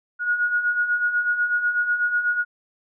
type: beating tone pair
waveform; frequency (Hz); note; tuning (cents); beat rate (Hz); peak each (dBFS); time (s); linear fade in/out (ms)
sine; 1441 / 1449.1; F#6 / F#6; -46 / -37; 8.1; -27 / -20; 0.19-2.45; 50
effects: none